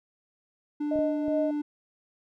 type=tone; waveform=triangle; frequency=295.5 Hz; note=D4; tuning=11 cents sharp; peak=-25 dBFS; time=0.8-1.62 s; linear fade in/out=10 ms
type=tone with tremolo; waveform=sine; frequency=622.3 Hz; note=D#5; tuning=in tune; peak=-24 dBFS; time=0.91-1.51 s; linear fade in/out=5 ms; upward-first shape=sine; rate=2.6 Hz; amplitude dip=75%
type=clicks; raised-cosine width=2 ms; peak=-28 dBFS; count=3; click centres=0.959 / 0.99 / 1.282 s
effects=none